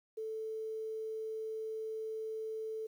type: tone with quantisation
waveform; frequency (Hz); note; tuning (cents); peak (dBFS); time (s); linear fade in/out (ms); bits
sine; 440; A4; 0; -37; 0.17-2.87; 10; 11
effects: none